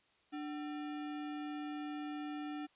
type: tone with sample-and-hold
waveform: sine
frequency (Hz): 296.2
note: D4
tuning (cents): +15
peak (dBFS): -39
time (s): 0.32-2.67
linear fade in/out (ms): 20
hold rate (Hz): 1050
effects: white hiss -71 dBFS RMS until 2.75 s + resampled to 8000 Hz